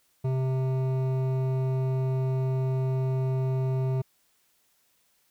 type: tone with hard clipping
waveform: sine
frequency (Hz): 130.9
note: C3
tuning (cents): +1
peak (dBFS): -26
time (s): 0.24-4.02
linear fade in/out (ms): 10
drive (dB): 12
effects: white hiss -68 dBFS RMS until 5.3 s